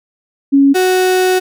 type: tone pair in turn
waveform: sine / 35% pulse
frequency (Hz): 277.2 / 370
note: C#4 / F#4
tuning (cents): 0 / 0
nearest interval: perfect fourth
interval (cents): 500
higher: second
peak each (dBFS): -5 / -8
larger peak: first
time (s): 0.52-0.74 / 0.74-1.4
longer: second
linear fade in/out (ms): 20
effects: none